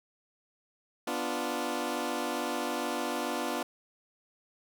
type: chord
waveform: 15% pulse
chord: B diminished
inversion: none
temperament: equal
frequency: 246.9 / 293.7 / 349.2 Hz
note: B3 / D4 / F4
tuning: 0 / 0 / 0 cents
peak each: -29 dBFS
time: 1.07-3.63 s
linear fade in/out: 5 ms
effects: none